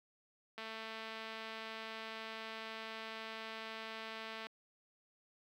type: click train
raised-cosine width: 0.3 ms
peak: -30 dBFS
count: 864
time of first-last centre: 0.58-4.467 s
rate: 222 Hz
effects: high-pass 200 Hz 12 dB/octave + 11-bit